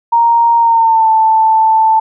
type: tone with pitch glide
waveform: sine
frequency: 932.3 to 883 Hz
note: A#5 to A5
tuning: 0 to +6 cents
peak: -6 dBFS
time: 0.12-2 s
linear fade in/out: 10 ms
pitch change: -94 cents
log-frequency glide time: 0.58-1.1 s
effects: none